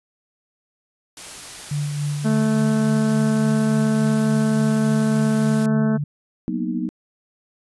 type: noise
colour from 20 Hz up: white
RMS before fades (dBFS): -36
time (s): 1.17-5.66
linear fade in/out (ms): 2
type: tone with tremolo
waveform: sine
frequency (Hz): 146.4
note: D3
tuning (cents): -5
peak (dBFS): -20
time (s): 1.71-6.04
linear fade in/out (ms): 5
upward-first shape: sine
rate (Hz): 3.5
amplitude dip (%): 35
type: harmonic tone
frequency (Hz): 218.6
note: A3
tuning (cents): -11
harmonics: 1 / 2 / 3 / 4 / 5 / 6 / 7 / 8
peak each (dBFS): -17 / -29 / -30 / -39 / -39 / -39 / -36 / -47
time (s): 2.24-5.98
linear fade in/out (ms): 20
type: chord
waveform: sine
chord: B major seventh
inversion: second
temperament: equal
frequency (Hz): 185 / 233.1 / 246.9 / 311.1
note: F#3 / A#3 / B3 / D#4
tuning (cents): 0 / 0 / 0 / 0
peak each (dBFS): -27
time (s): 6.48-6.89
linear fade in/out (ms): 0
effects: resampled to 24000 Hz